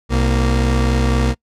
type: tone pair together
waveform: 30% pulse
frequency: 64.2 / 231.7 Hz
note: C2 / A#3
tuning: -32 / -10 cents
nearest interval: octave + minor seventh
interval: 2222 cents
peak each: -12 / -17 dBFS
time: 0.09-1.35 s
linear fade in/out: 50 ms
effects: noise-tail reverb RT60 0.1 s tail -24 dB re dry + low-pass 8000 Hz 12 dB/octave